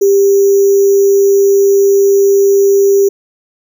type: tone with sample-and-hold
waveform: sine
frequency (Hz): 395.6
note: G4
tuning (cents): +16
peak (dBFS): -5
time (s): 0.01-3.09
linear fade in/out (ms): 10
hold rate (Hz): 6300
effects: none